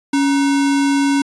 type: tone with sample-and-hold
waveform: sine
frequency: 279.4 Hz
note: C#4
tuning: 14 cents sharp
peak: -12 dBFS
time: 0.13-1.22 s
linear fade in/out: 5 ms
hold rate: 1225 Hz
effects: resampled to 22050 Hz